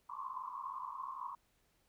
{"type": "band-pass noise", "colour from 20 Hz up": "pink", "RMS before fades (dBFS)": -44, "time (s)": [0.09, 1.35], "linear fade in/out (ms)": 5, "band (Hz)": [1000, 1100], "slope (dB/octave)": 96, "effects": ["pink hiss -75 dBFS RMS until 1.88 s"]}